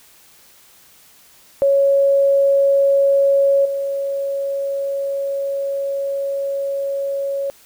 sine tone with level steps, 554.4 Hz, C#5, in tune, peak -11 / -19 dBFS, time 1.62-7.5 s, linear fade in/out 0 ms, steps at 3.65 s, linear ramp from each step 5 ms, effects white hiss -49 dBFS RMS until 7.65 s

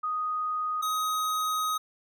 sine / square tone pair in turn, 1244.5 / 1258.2 Hz, D#6 / D#6, 0 / +19 cents, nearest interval unison, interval 19 cents, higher second, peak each -27 dBFS, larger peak neither, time 0.03-0.82 / 0.82-1.78 s, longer second, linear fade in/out 10 ms, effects none

